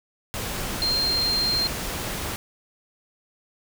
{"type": "tone in noise", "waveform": "sine", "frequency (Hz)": 4186, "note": "C8", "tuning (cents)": 0, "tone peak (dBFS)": -21, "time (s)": [0.82, 1.67], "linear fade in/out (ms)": 0, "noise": "pink", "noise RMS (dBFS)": -30, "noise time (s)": [0.34, 2.36], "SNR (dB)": 6, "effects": []}